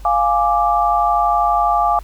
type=chord; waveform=sine; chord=D diminished; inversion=first; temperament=equal; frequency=698.5 / 830.6 / 1174.7 Hz; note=F5 / Ab5 / D6; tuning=0 / 0 / 0 cents; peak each=-17 dBFS; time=0.05-1.99 s; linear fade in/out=2 ms; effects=added 50 Hz sine -32 dBFS peak until 2.03 s + pink hiss -48 dBFS RMS until 2.03 s